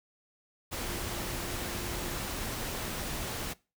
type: tone in noise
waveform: sine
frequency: 349.2 Hz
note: F4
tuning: in tune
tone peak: -44 dBFS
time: 0.82-2.17 s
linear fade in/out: 20 ms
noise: pink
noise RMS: -36 dBFS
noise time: 0.71-3.54 s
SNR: -11 dB
effects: noise-tail reverb RT60 0.3 s tail -22 dB re dry